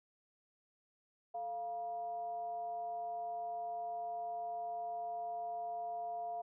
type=tone with frequency modulation; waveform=sine; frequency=697 Hz; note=F5; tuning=4 cents flat; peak=-38 dBFS; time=1.34-6.42 s; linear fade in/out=10 ms; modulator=260 Hz; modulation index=0.35; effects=none